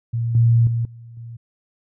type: tone with level steps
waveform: sine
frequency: 116.54 Hz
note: A#2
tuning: in tune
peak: -19 / -11 / -18 / -37 / -32 dBFS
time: 0.13-1.37 s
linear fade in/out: 10 ms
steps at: 0.35 / 0.67 / 0.85 / 1.17 s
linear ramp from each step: 2 ms
effects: none